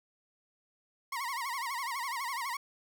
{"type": "tone with vibrato", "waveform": "30% pulse", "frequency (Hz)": 1017, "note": "C6", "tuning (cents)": -50, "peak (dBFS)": -31, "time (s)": [1.12, 2.57], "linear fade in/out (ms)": 5, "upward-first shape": "sine", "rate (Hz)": 12, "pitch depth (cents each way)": 170, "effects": []}